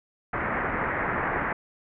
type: low-pass noise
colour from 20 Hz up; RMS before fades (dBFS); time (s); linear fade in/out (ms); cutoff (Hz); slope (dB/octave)
white; -28; 0.33-1.53; 5; 2000; 48
effects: none